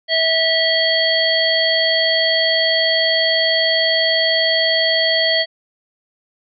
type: harmonic tone with a mistuned harmonic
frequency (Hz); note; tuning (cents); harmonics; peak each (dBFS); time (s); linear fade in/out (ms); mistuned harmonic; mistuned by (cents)
650; E5; -24; 1 / 3 / 5 / 7; -19 / -19 / -19 / -19; 0.08-5.46; 50; 7; -37
effects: none